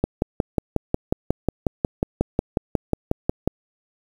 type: click train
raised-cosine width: 2 ms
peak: -5 dBFS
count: 20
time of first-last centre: 0.04-3.476 s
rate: 5.53 Hz
effects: 7-bit